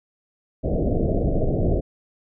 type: low-pass noise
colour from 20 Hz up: pink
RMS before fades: -21 dBFS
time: 0.63-1.81 s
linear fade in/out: 20 ms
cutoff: 690 Hz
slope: 96 dB/octave
effects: none